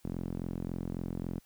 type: tone with band-pass filter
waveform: sawtooth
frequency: 43.65 Hz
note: F1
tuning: in tune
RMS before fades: -37 dBFS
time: 0.04-1.4 s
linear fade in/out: 10 ms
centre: 220 Hz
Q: 1.3
effects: white hiss -66 dBFS RMS until 1.45 s